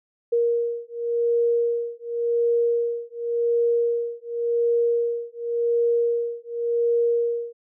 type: beating tone pair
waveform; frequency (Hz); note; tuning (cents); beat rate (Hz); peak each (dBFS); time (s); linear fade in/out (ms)
sine; 470 / 470.9; A#4 / A#4; +14 / +18; 0.9; -23; 0.32-7.53; 10
effects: none